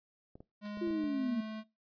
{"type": "clicks", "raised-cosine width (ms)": 2, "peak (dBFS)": -37, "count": 6, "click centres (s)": [0.355, 0.405, 0.773, 0.874, 0.907, 1.04]}
{"type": "tone with pitch glide", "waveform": "square", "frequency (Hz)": [207.7, 217.6], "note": ["G#3", "A3"], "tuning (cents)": [0, -19], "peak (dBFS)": -40, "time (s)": [0.61, 1.64], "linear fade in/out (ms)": 50, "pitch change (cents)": 81, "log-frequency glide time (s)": [0.75, 1.38]}
{"type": "noise with exponential decay", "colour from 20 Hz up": "white", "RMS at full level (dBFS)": -50, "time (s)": [0.65, 0.78], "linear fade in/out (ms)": 5, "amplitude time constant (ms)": 28}
{"type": "linear sweep", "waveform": "sine", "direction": "down", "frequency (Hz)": [349.2, 223.2], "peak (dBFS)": -31, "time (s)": [0.81, 1.41], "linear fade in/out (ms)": 10}
{"effects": ["noise-tail reverb RT60 0.2 s tail -19 dB re dry", "resampled to 11025 Hz"]}